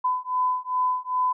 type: beating tone pair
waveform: sine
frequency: 1006 / 1008.5 Hz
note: B5 / B5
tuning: +32 / +36 cents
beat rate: 2.5 Hz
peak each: -25 dBFS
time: 0.04-1.33 s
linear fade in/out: 10 ms
effects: none